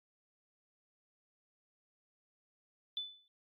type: tone with exponential decay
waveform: sine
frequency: 3498 Hz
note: A7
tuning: 11 cents flat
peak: -33 dBFS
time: 2.97-3.28 s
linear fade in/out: 1 ms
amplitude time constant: 66 ms
effects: noise-tail reverb RT60 0.2 s tail -26 dB re dry + AAC 32 kbps